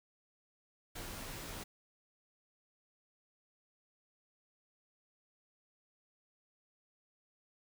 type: noise with comb filter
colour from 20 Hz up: pink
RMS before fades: -45 dBFS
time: 0.95-1.64 s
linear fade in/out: 10 ms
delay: 16 ms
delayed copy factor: -0.5
effects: none